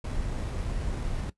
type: noise with sample-and-hold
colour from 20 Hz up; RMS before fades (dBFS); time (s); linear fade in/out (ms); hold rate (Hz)
brown; -31; 0.04-1.3; 5; 7350
effects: noise-tail reverb RT60 0.1 s tail -17 dB re dry + resampled to 24000 Hz